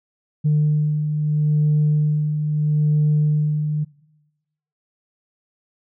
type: beating tone pair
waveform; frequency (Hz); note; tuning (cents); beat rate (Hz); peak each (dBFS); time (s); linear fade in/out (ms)
sine; 150 / 150.77; D3 / D3; +37 / +46; 0.77; -24 / -15; 0.44-3.85; 20
effects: noise-tail reverb RT60 1.0 s tail -22 dB re dry + tanh soft clip ceiling -11 dBFS